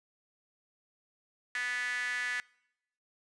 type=tone with high-pass filter; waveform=sawtooth; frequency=246.9 Hz; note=B3; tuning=in tune; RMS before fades=-34 dBFS; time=1.55-2.4 s; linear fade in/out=0 ms; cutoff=1800 Hz; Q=9.2; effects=noise-tail reverb RT60 0.8 s tail -24 dB re dry + resampled to 22050 Hz